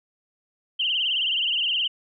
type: tone with vibrato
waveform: sine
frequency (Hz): 2960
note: F#7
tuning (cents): 0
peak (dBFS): -21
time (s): 0.79-1.88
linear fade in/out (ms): 10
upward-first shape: triangle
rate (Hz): 19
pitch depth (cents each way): 140
effects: none